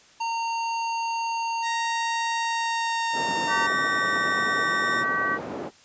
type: tone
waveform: square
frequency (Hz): 919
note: A#5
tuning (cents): -25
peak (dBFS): -26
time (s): 0.2-3.67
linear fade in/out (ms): 10
type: tone with pitch glide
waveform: sawtooth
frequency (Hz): 1874 to 1821.7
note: A#6 to A#6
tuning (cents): +9 to -40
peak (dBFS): -26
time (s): 1.62-5.05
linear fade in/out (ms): 50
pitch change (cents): -49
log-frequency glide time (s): 2.39-3.58
type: band-pass noise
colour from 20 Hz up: white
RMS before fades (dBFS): -34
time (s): 3.12-5.71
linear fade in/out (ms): 50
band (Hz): 180 to 580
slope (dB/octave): 12
type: harmonic tone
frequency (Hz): 383.1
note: G4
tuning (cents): -40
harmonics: 3 / 4 / 5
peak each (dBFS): -26 / -27 / -28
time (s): 3.47-5.39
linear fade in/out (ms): 50
effects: white hiss -54 dBFS RMS until 5.84 s + resampled to 16000 Hz